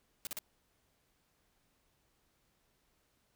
white noise bursts, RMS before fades -40 dBFS, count 3, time 0.25-0.388 s, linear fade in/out 0 ms, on 20 ms, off 39 ms, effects pink hiss -75 dBFS RMS until 3.35 s

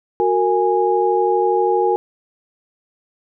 sine tone cluster, 368.2 / 460.7 / 827 Hz, F#4 / A#4 / G#5, -8 / -20 / -8 cents, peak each -18 dBFS, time 0.2-1.96 s, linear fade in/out 0 ms, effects none

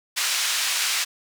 white band-pass noise, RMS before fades -24 dBFS, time 0.16-1.05 s, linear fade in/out 20 ms, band 1400 to 6400 Hz, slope 12 dB/octave, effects none

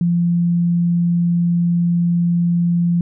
sine tone, 172.4 Hz, F3, 22 cents flat, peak -13 dBFS, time 0.01-3.01 s, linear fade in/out 2 ms, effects none

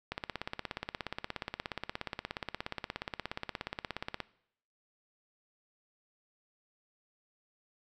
click train, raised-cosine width 0.3 ms, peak -19 dBFS, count 70, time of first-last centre 0.12-4.203 s, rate 16.9 Hz, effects noise-tail reverb RT60 0.7 s tail -20 dB re dry

